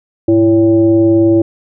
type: tone with frequency modulation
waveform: sine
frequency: 333.9 Hz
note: E4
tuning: 22 cents sharp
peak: -6 dBFS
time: 0.28-1.42 s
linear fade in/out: 5 ms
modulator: 229 Hz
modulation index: 0.59
effects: none